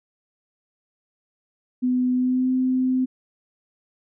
sine tone with pitch glide, 251.3 to 257 Hz, B3 to C4, +30 to -31 cents, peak -18 dBFS, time 1.82-3.06 s, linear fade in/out 20 ms, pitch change +39 cents, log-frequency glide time 2.13-2.5 s, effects none

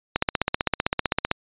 click train, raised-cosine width 0.3 ms, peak -4 dBFS, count 19, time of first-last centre 0.16-1.314 s, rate 15.6 Hz, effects resampled to 8000 Hz

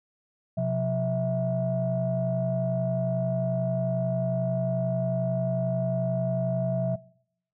sine tone cluster, 127.5 / 178.7 / 651 Hz, C3 / F3 / E5, -44 / +40 / -22 cents, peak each -28 dBFS, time 0.57-6.96 s, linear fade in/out 10 ms, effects noise-tail reverb RT60 0.7 s tail -22 dB re dry + tanh soft clip ceiling -16 dBFS

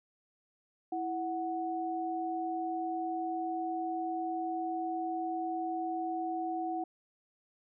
sine tone pair together, 329.6 / 740 Hz, E4 / F#5, 0 / 0 cents, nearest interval octave + major second, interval 1400 cents, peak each -36 / -34 dBFS, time 0.92-6.84 s, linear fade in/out 5 ms, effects none

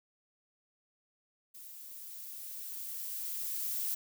violet noise with level ramp, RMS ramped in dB -50 to -34 dBFS, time 1.54-3.95 s, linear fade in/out 10 ms, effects none

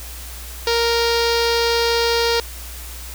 sawtooth tone with low-pass filter, 466.2 Hz, A#4, in tune, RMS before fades -18 dBFS, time 0.67-2.4 s, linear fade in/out 2 ms, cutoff 4700 Hz, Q 3.7, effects added 60 Hz sine -33 dBFS peak until 3.14 s + white hiss -36 dBFS RMS until 3.14 s

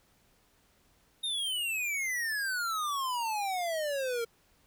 square exponential sweep, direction down, 3729 to 454.8 Hz, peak -31 dBFS, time 1.23-4.25 s, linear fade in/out 10 ms, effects pink hiss -67 dBFS RMS until 4.66 s

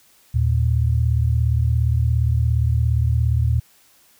sine tone pair together, 78.76 / 116 Hz, D#2 / A#2, +22 / -8 cents, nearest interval perfect fifth, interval 670 cents, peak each -18 dBFS, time 0.34-3.6 s, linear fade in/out 10 ms, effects white hiss -55 dBFS RMS until 4.19 s

